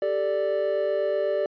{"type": "chord", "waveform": "triangle", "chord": "G suspended second", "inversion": "none", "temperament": "equal", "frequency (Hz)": [392, 440, 587.3], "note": ["G4", "A4", "D5"], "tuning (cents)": [0, 0, 0], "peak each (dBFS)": [-27, -28, -22], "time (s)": [0.02, 1.46], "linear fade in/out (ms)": 2, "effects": ["resampled to 11025 Hz"]}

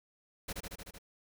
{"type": "noise with echo", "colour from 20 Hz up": "pink", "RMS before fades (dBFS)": -38, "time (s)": [0.48, 0.53], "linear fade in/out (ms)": 10, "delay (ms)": 76, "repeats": 6, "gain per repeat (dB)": -2, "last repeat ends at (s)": 0.986, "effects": []}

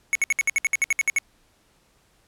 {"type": "tone bursts", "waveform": "square", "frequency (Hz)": 2211, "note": "C#7", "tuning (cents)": -5, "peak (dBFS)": -18, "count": 13, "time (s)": [0.13, 1.185], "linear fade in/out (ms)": 0, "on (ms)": 23, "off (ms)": 63, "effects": ["pink hiss -62 dBFS RMS until 2.27 s", "low-pass 12000 Hz 12 dB/octave"]}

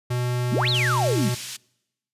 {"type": "tone", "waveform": "square", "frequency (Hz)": 123.3, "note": "B2", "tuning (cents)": -2, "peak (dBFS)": -23, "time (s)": [0.1, 1.35], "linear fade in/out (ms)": 10}
{"type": "exponential two-way sweep", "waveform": "sine", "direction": "up then down", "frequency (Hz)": [180, 4435, 180], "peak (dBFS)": -21, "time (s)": [0.52, 1.29], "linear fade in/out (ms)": 2, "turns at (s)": 0.69}
{"type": "band-pass noise", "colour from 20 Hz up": "pink", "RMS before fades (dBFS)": -35, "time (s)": [0.74, 1.57], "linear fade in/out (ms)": 10, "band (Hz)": [3100, 9400], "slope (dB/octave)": 12}
{"effects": ["noise-tail reverb RT60 0.9 s tail -26 dB re dry", "resampled to 32000 Hz"]}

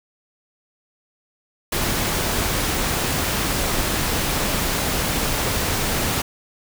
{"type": "noise", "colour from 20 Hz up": "pink", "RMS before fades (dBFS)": -22, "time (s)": [1.72, 6.22], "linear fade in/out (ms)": 5, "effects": []}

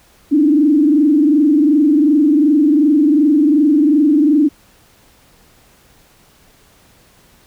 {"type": "tone with frequency modulation", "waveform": "sine", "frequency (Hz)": 297.8, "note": "D4", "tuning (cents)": 24, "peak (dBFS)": -8, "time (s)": [0.31, 4.49], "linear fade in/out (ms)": 20, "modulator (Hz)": 22.7, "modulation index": 1, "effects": ["pink hiss -50 dBFS RMS until 7.46 s"]}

